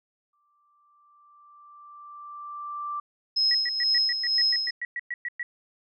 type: tone with exponential growth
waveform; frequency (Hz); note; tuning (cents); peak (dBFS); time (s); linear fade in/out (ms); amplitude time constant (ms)
sine; 1174.7; D6; 0; -28; 0.33-3; 5; 580
type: tone with tremolo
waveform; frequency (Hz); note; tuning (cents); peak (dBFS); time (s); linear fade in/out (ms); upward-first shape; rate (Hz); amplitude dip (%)
sine; 5140; E8; -45; -19; 3.36-4.71; 10; sine; 2.1; 60
type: tone bursts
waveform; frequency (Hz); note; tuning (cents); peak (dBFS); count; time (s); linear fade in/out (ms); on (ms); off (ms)
sine; 1928; B6; -42; -28; 14; 3.51-5.43; 2; 35; 110
effects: none